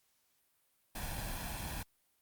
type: noise with comb filter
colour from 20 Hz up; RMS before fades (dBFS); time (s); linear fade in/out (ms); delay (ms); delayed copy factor
pink; -40; 0.95-1.83; 5; 1.2; +0.65
effects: white hiss -75 dBFS RMS until 2.21 s + Opus 48 kbps